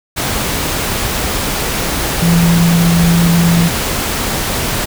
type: tone in noise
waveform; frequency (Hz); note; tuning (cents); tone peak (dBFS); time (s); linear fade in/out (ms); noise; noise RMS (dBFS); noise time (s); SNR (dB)
sine; 169.6; E3; +50; -8; 2.21-3.69; 20; pink; -17; 0.16-4.86; +6
effects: none